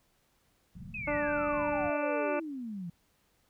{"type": "low-pass noise", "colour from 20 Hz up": "white", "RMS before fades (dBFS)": -45, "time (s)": [0.75, 1.9], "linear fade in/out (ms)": 5, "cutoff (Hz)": 230, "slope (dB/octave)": 96}
{"type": "exponential sweep", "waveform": "sine", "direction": "down", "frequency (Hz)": [2605, 164.81], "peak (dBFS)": -36, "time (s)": [0.94, 2.9], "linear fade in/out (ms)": 5}
{"type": "harmonic tone", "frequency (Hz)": 293.7, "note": "D4", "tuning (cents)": 0, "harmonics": [1, 2, 3, 4, 5, 6, 7, 8, 9], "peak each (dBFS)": [-35, -31, -38, -40, -40, -51, -50, -43, -43], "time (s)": [1.07, 2.4], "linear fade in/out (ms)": 10}
{"effects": ["pink hiss -71 dBFS RMS until 3.49 s"]}